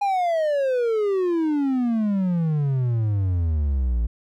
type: exponential sweep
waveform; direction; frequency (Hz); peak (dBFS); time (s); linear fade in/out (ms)
triangle; down; 823 to 55; -17; 0.01-4.07; 10
effects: none